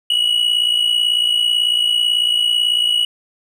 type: tone with amplitude modulation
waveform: triangle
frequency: 2923 Hz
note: F#7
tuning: 22 cents flat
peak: -9 dBFS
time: 0.1-3.05 s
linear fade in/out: 5 ms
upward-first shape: sine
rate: 58.1 Hz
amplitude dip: 65%
effects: none